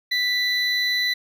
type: tone pair together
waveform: triangle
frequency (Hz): 1975.5 / 3999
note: B6 / B7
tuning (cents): 0 / +21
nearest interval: octave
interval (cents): 1221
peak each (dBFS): -21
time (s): 0.11-1.14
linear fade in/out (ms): 10
effects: none